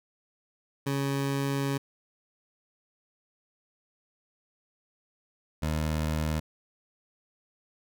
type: tone pair in turn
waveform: 20% pulse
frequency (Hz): 138.59 / 77.78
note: C#3 / D#2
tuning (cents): 0 / 0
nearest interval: minor seventh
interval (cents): 1000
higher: first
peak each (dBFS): -22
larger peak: neither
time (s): 0.86-1.78 / 5.62-6.4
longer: first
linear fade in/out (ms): 10
effects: none